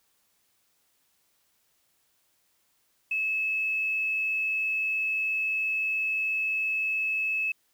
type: tone with quantisation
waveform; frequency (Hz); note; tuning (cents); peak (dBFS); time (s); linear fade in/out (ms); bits
sine; 2597; E7; -26; -25; 3.11-7.52; 5; 9
effects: white hiss -70 dBFS RMS until 7.73 s